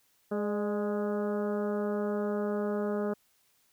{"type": "harmonic tone with a mistuned harmonic", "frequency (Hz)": 207.8, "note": "G#3", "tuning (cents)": 1, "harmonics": [1, 2, 3, 4, 5, 6, 7, 8], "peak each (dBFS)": [-32, -32, -36, -45, -48, -44, -48, -54], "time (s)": [0.31, 3.14], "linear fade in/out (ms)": 10, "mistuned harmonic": 3, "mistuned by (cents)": -38, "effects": ["white hiss -69 dBFS RMS until 3.72 s"]}